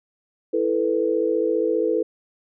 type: chord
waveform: sine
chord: E suspended fourth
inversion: none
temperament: just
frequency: 329.6 / 439.5 / 494.4 Hz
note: E4 / A4 / B4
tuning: 0 / -2 / +2 cents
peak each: -24 / -22 / -23 dBFS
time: 0.53-2.03 s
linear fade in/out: 10 ms
effects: none